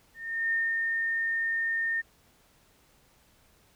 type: tone with ADSR envelope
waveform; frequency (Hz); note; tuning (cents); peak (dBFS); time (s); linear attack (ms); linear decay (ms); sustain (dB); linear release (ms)
sine; 1824; A#6; -38; -24; 0.14-2.02; 380; 210; -2; 22
effects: pink hiss -63 dBFS RMS until 3.75 s